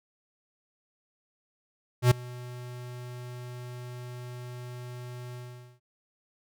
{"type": "tone with ADSR envelope", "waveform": "square", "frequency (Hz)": 123.47, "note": "B2", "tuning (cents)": 0, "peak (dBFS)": -15, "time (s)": [2.02, 5.8], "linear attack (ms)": 90, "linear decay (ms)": 8, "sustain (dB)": -24, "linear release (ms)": 450, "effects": []}